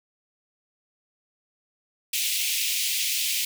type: high-pass noise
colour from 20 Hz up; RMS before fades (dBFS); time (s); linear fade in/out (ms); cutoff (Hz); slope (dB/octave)
pink; -26; 2.13-3.45; 5; 2300; 48
effects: none